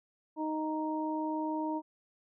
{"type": "harmonic tone", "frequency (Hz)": 311.1, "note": "D#4", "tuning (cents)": 0, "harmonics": [1, 2, 3], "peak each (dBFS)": [-33, -40, -36], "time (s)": [0.36, 1.82], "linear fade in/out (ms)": 50, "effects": []}